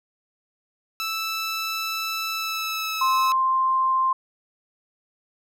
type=tone with pitch glide; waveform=15% pulse; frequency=1318.5 to 1298.8 Hz; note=E6 to E6; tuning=0 to -26 cents; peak=-19 dBFS; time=1-3.32 s; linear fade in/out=0 ms; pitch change=-26 cents; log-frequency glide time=2.31-3.02 s
type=tone; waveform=sine; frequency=1049 Hz; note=C6; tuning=4 cents sharp; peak=-18 dBFS; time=3.01-4.13 s; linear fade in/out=5 ms
effects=none